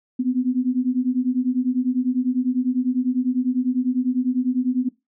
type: beating tone pair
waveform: sine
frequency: 246.9 / 256.9 Hz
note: B3 / C4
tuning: 0 / -32 cents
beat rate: 10 Hz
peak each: -22 / -21 dBFS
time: 0.19-4.89 s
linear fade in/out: 10 ms
effects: noise-tail reverb RT60 0.2 s tail -20 dB re dry